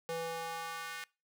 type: tone with high-pass filter sweep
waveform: square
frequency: 165.1 Hz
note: E3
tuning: 3 cents sharp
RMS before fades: -40 dBFS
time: 0.09-1.04 s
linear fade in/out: 0 ms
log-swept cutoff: 420 to 1700 Hz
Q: 1.8
effects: noise-tail reverb RT60 0.3 s tail -24 dB re dry